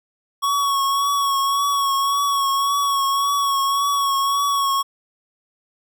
square tone with vibrato, 1113 Hz, C#6, 7 cents sharp, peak -18 dBFS, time 0.42-4.83 s, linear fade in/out 20 ms, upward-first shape triangle, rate 1.8 Hz, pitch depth 35 cents each way, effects none

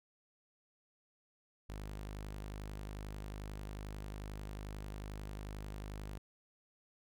sawtooth tone, 51.2 Hz, G#1, 24 cents flat, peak -39 dBFS, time 1.69-6.18 s, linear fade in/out 5 ms, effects none

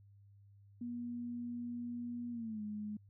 sine tone with pitch glide, 240 to 210.1 Hz, B3 to G#3, -49 to +20 cents, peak -39 dBFS, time 0.81-2.97 s, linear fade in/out 5 ms, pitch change -231 cents, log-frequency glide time 2.31-2.62 s, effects added 100 Hz sine -59 dBFS peak until 3.09 s

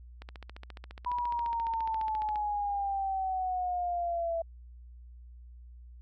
click train, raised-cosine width 0.3 ms, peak -29 dBFS, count 32, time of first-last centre 0.22-2.358 s, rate 14.5 Hz
sine exponential sweep, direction down, 984 to 662 Hz, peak -29 dBFS, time 1.06-4.42 s, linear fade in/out 5 ms
effects added 60 Hz sine -47 dBFS peak until 6.01 s

